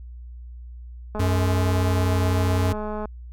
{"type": "click train", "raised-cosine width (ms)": 1, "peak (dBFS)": -18, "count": 405, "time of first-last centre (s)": [1.15, 3.056], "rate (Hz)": 212}
{"type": "tone with pitch glide", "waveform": "square", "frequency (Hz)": [92.5, 91.91], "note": ["F#2", "F#2"], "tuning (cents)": [0, -11], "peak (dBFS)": -20, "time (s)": [1.19, 2.73], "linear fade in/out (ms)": 10, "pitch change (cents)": -11, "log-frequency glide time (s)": [1.61, 2.13]}
{"effects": ["added 60 Hz sine -36 dBFS peak until 3.32 s"]}